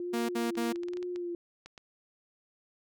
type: tone with vibrato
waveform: sine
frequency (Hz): 349.2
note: F4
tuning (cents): 0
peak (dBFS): -33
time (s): 0-1.35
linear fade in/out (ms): 2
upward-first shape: sine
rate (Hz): 1.2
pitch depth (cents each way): 41
type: tone bursts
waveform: sawtooth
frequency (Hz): 234.3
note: A#3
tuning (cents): +9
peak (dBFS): -26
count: 3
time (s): 0.13-0.728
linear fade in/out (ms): 10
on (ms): 160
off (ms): 59
type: clicks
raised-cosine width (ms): 0.2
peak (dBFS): -30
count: 11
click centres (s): 0.554 / 0.657 / 0.759 / 0.834 / 0.885 / 0.935 / 0.971 / 1.028 / 1.16 / 1.66 / 1.778
effects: none